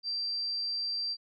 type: tone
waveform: sine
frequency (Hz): 4703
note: D8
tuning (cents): +2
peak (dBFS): -30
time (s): 0.03-1.17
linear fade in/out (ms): 50
effects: MP3 32 kbps